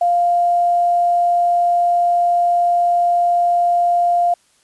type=tone with quantisation; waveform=sine; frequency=698.5 Hz; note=F5; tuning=in tune; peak=-12 dBFS; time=0.01-4.34 s; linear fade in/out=5 ms; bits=7; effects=white hiss -57 dBFS RMS until 4.63 s + resampled to 24000 Hz